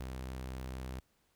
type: tone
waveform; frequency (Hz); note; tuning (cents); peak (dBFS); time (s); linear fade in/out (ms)
sawtooth; 64.4; C2; -27; -36; 0-1; 5
effects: pink hiss -74 dBFS RMS until 1.35 s